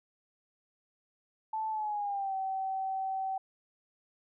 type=tone with pitch glide; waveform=sine; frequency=876 to 767 Hz; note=A5 to G5; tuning=-8 to -38 cents; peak=-31 dBFS; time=1.53-3.38 s; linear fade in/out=5 ms; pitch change=-230 cents; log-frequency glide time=1.7-2.35 s; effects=none